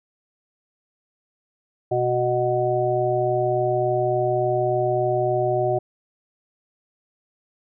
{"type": "harmonic tone", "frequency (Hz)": 123.47, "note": "B2", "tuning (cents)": 0, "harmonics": [1, 3, 5, 6], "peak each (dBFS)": [-27, -23, -23, -25], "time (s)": [1.91, 5.79], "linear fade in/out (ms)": 10, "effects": []}